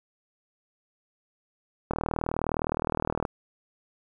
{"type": "click train", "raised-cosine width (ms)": 1, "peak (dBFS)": -13, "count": 54, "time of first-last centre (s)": [1.91, 3.252], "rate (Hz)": 39.5, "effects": ["9-bit"]}